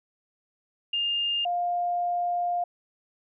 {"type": "tone pair in turn", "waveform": "sine", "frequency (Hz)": [2815, 703.8], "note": ["F7", "F5"], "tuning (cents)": [13, 13], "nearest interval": "2 octaves", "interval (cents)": 2400, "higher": "first", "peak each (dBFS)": -24, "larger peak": "neither", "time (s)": [[0.93, 1.45], [1.45, 2.64]], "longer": "second", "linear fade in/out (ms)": 5, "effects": []}